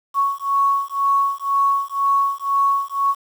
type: beating tone pair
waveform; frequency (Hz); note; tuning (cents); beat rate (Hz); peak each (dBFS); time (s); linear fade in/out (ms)
sine; 1108.7 / 1110.7; C#6 / C#6; 0 / +3; 2; -19; 0.14-3.15; 50
effects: 7-bit